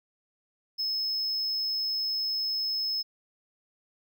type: tone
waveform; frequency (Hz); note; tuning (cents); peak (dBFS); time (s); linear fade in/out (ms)
triangle; 5190; E8; -28; -26; 0.78-3.03; 20
effects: none